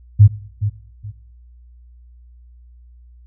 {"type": "tone with echo", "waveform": "sine", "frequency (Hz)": 103.83, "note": "G#2", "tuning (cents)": 0, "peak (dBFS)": -3, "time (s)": [0.19, 0.28], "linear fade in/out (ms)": 20, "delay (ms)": 420, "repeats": 2, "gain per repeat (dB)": -12, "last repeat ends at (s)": 1.12, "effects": ["noise-tail reverb RT60 0.6 s tail -19 dB re dry", "added 60 Hz sine -42 dBFS peak until 3.26 s"]}